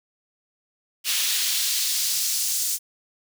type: noise with high-pass filter sweep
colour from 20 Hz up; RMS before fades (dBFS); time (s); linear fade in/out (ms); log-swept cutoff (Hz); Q
pink; -24; 1.04-2.79; 50; 3000 to 6600; 1.2
effects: none